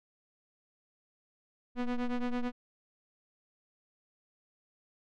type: ring-modulated tone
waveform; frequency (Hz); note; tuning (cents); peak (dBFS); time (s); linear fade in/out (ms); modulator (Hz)
square; 123.47; B2; 0; -28; 1.75-2.52; 50; 119
effects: low-pass 3000 Hz 12 dB/octave